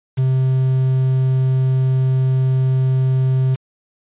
triangle tone with quantisation, 130.81 Hz, C3, in tune, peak -11 dBFS, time 0.17-3.56 s, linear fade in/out 20 ms, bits 6, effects resampled to 8000 Hz

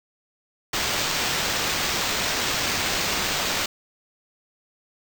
white noise with sample-and-hold, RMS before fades -25 dBFS, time 0.73-3.66 s, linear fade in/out 5 ms, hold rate 11025 Hz, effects none

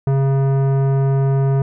sine tone with tanh clipping, 136.2 Hz, C#3, 30 cents flat, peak -15 dBFS, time 0.07-1.62 s, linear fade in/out 2 ms, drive 15 dB, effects none

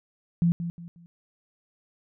sine tone with echo, 170.6 Hz, F3, 40 cents flat, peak -18 dBFS, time 0.42-0.52 s, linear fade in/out 0 ms, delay 180 ms, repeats 3, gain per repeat -10 dB, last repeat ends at 1.06 s, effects none

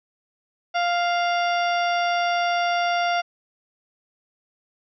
harmonic tone with a mistuned harmonic, 698.5 Hz, F5, in tune, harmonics 1 / 2 / 3 / 4 / 5 / 7 / 8, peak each -21 / -27 / -31 / -33 / -35 / -38 / -39 dBFS, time 0.74-3.22 s, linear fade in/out 20 ms, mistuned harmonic 7, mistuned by -80 cents, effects none

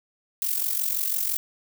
violet noise with amplitude modulation, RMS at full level -23 dBFS, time 0.42-1.37 s, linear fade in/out 0 ms, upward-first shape sine, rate 45.9 Hz, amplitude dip 70%, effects none

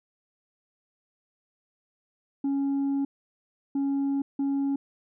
sine tone bursts at uneven times, 277.2 Hz, C#4, in tune, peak -21 dBFS, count 3, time 2.44-3.05 / 3.75-4.22 / 4.39-4.76 s, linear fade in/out 5 ms, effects tanh soft clip ceiling -23 dBFS

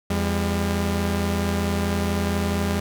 sawtooth tone pair together, 84.5 / 201 Hz, E2 / G3, +43 / +44 cents, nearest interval octave + minor third, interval 1501 cents, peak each -20 dBFS, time 0.1-2.8 s, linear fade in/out 5 ms, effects none

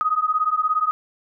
sine beating tone pair, 1244.5 / 1261.5 Hz, D#6 / D#6, 0 / +23 cents, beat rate 17 Hz, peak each -21 dBFS, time 0.01-0.91 s, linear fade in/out 0 ms, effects none

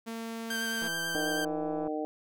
sawtooth tone, 227.4 Hz, A#3, 43 cents flat, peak -32 dBFS, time 0.06-0.89 s, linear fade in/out 20 ms
sawtooth tone with vibrato, 1570 Hz, G6, 2 cents sharp, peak -28 dBFS, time 0.5-1.45 s, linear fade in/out 5 ms, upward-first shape sine, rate 9.2 Hz, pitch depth 17 cents each way
click train, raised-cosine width 1 ms, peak -29 dBFS, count 176, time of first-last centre 0.82-1.874 s, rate 166 Hz
harmonic tone, 153.2 Hz, D#3, 27 cents flat, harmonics 2 / 3 / 4 / 5, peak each -34 / -36 / -37 / -38 dBFS, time 1.15-2.05 s, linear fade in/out 0 ms
effects none

